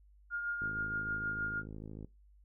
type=tone with tremolo; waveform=sine; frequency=1416 Hz; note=F6; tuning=23 cents sharp; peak=-32 dBFS; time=0.3-1.63 s; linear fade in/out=50 ms; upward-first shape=triangle; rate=6.4 Hz; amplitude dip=50%
type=click train; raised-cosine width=3 ms; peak=-33 dBFS; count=77; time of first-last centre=0.62-2.046 s; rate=53.3 Hz
effects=noise-tail reverb RT60 0.2 s tail -19 dB re dry + added 50 Hz sine -59 dBFS peak until 2.44 s